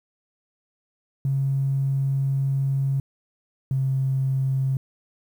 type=tone pair in turn; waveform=triangle; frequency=136.4 / 133.52 Hz; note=C#3 / C3; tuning=-28 / +35 cents; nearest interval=unison; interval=37 cents; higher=first; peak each=-16 dBFS; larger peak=neither; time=1.25-3 / 3.71-4.77 s; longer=first; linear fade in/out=2 ms; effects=tanh soft clip ceiling -18 dBFS + 9-bit